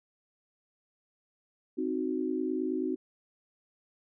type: chord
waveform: sine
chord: C diminished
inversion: none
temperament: equal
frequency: 261.6 / 311.1 / 370 Hz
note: C4 / Eb4 / Gb4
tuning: 0 / 0 / 0 cents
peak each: -33 dBFS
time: 1.77-2.96 s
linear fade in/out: 20 ms
effects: none